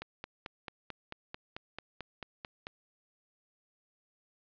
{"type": "click train", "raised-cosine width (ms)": 0.3, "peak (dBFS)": -24, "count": 13, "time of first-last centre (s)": [0.02, 2.669], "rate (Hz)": 4.53, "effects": ["resampled to 11025 Hz", "11-bit"]}